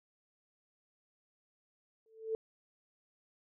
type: tone with exponential growth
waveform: sine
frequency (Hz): 443.7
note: A4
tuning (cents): +14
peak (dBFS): -29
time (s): 2.06-2.35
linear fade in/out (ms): 1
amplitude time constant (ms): 62
effects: none